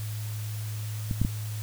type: clicks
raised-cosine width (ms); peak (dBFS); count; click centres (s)
5; -16 / -12 / -12; 3; 1.112 / 1.216 / 1.249
effects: added 107 Hz sine -31 dBFS peak until 1.62 s + white hiss -44 dBFS RMS until 1.62 s